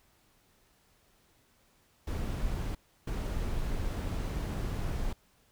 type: noise bursts at uneven times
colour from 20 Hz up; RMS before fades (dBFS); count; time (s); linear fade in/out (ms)
brown; -33; 2; 2.07-2.75 / 3.07-5.13; 5
effects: pink hiss -67 dBFS RMS until 5.51 s